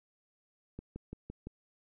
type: click train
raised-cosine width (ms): 3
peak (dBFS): -29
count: 5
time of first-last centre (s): 0.79-1.47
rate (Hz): 5.88
effects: none